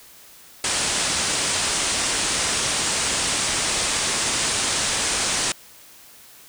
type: low-pass noise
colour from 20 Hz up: white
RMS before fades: -23 dBFS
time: 0.64-5.52 s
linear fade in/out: 2 ms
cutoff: 9500 Hz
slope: 96 dB/octave
effects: white hiss -47 dBFS RMS until 6.48 s